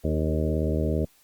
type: harmonic tone with a mistuned harmonic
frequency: 77.78 Hz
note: D#2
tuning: in tune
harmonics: 1 / 2 / 3 / 4 / 5 / 6 / 7 / 8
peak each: -26 / -29 / -31 / -32 / -33 / -34 / -34 / -35 dBFS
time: 0.04-1.05 s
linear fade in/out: 5 ms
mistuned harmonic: 5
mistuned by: +24 cents
effects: white hiss -60 dBFS RMS until 1.23 s + Opus 48 kbps